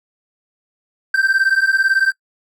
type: beating tone pair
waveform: triangle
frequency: 1555 / 1573 Hz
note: G6 / G6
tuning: -14 / +6 cents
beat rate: 18 Hz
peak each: -14 dBFS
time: 1.14-2.12 s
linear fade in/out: 5 ms
effects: noise-tail reverb RT60 0.1 s tail -24 dB re dry